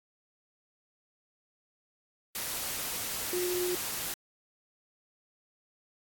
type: tone in noise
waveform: sine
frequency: 358.6 Hz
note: F4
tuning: 46 cents sharp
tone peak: -29 dBFS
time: 3.33-3.75 s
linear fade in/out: 2 ms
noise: white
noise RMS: -35 dBFS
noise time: 2.35-4.14 s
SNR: +3 dB
effects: AAC 64 kbps